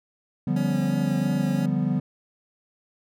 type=chord; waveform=triangle; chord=G dominant seventh; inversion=second; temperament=equal; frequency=146.83 / 174.61 / 196 / 246.9 Hz; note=D3 / F3 / G3 / B3; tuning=0 / 0 / 0 / 0 cents; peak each=-25 dBFS; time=0.47-2 s; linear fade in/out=5 ms
type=tone with vibrato; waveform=25% pulse; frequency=277.2 Hz; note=C#4; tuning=in tune; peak=-28 dBFS; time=0.56-1.66 s; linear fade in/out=5 ms; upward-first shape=sine; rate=2.9 Hz; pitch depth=25 cents each way
effects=none